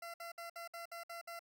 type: tone bursts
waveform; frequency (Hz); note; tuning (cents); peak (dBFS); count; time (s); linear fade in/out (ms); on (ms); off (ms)
20% pulse; 680; F5; -46; -40; 8; 0.02-1.393; 5; 120; 59
effects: none